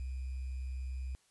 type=tone with sample-and-hold; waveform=sine; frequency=64.7 Hz; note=C2; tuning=19 cents flat; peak=-36 dBFS; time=0-1.15 s; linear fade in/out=0 ms; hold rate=2450 Hz; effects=white hiss -70 dBFS RMS until 1.3 s + resampled to 24000 Hz